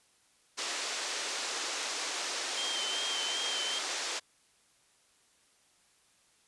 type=band-pass noise; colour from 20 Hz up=white; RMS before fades=-36 dBFS; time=0.57-4.2 s; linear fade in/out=20 ms; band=330 to 7000 Hz; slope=24 dB/octave
type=tone with vibrato; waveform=sine; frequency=3136 Hz; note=G7; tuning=in tune; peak=-34 dBFS; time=2.57-3.79 s; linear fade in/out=5 ms; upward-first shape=sine; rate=2.6 Hz; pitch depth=45 cents each way
effects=white hiss -67 dBFS RMS until 6.47 s + resampled to 24000 Hz